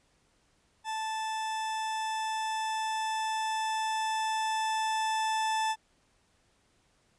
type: tone with level ramp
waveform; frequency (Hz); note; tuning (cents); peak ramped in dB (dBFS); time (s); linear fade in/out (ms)
40% pulse; 878; A5; -4; -31 to -26; 0.84-5.76; 50
effects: pink hiss -69 dBFS RMS until 7.18 s + resampled to 22050 Hz